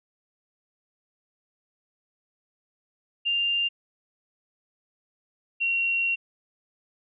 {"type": "tone pair in turn", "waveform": "sine", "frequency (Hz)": [2794, 2743], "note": ["F7", "F7"], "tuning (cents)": [0, -32], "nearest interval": "unison", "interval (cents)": 32, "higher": "first", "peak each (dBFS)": -22, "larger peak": "neither", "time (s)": [[3.25, 3.69], [5.6, 6.16]], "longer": "second", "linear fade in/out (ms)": 20, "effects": []}